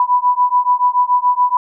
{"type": "beating tone pair", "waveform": "sine", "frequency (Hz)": [986, 993], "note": ["B5", "B5"], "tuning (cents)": [-3, 9], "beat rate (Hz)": 7, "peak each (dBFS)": -14, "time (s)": [0, 1.57], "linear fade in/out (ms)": 2, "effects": []}